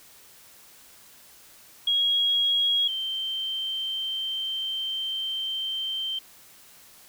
sine tone pair in turn, 3298 / 3126 Hz, G#7 / G7, -13 / -6 cents, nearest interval minor second, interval 93 cents, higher first, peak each -20 / -27 dBFS, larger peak first, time 1.87-2.88 / 2.88-6.19 s, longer second, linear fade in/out 5 ms, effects white hiss -52 dBFS RMS until 7.08 s

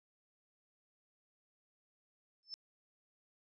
sine tone with exponential growth, 5274 Hz, E8, in tune, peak -38 dBFS, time 2.43-2.54 s, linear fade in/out 0 ms, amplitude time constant 22 ms, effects resampled to 22050 Hz

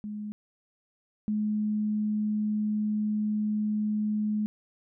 sine tone pair in turn, 210 / 211.9 Hz, G#3 / G#3, +19 / +35 cents, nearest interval unison, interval 16 cents, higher second, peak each -33 / -25 dBFS, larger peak second, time 0.04-0.32 / 1.28-4.46 s, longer second, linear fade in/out 0 ms, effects none

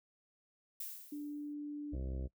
violet noise with exponential decay, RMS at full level -41 dBFS, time 0.8-1.54 s, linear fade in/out 5 ms, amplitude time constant 160 ms
sine tone, 293.7 Hz, D4, in tune, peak -39 dBFS, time 1.12-1.95 s, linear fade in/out 5 ms
harmonic tone, 65.41 Hz, C2, in tune, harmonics 1 / 2 / 3 / 4 / 5 / 6 / 7 / 8 / 9 / 10, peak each -38 / -47 / -52 / -53 / -52 / -55 / -60 / -56 / -60 / -64 dBFS, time 1.92-2.28 s, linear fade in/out 20 ms
effects noise-tail reverb RT60 0.1 s tail -20 dB re dry

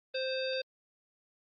harmonic tone, 523.3 Hz, C5, in tune, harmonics 1 / 3 / 5 / 7 / 9, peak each -33 / -42 / -41 / -41 / -41 dBFS, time 0.14-0.62 s, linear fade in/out 10 ms, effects Opus 24 kbps

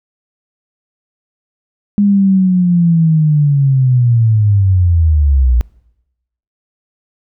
sine linear sweep, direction down, 205.5 to 57.8 Hz, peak -7 dBFS, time 1.98-5.61 s, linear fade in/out 0 ms, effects noise-tail reverb RT60 0.9 s tail -24 dB re dry

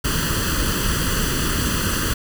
pink noise with comb filter, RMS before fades -21 dBFS, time 0.04-2.14 s, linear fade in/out 10 ms, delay 0.66 ms, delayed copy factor +0.8, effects none

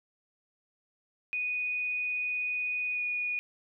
sine tone with pitch glide, 2479 to 2458 Hz, D#7 to D#7, -7 to -22 cents, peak -29 dBFS, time 1.33-3.39 s, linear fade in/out 0 ms, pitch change -15 cents, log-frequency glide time 2.91-3.02 s, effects none

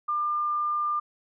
sine tone, 1199 Hz, D6, 36 cents sharp, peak -24 dBFS, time 0.08-1 s, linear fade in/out 10 ms, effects none

